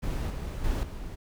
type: noise with level steps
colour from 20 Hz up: brown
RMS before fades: -30 / -34 / -28 / -38 dBFS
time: 0.02-1.16 s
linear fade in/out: 20 ms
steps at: 0.3 / 0.64 / 0.83 s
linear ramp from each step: 2 ms
effects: none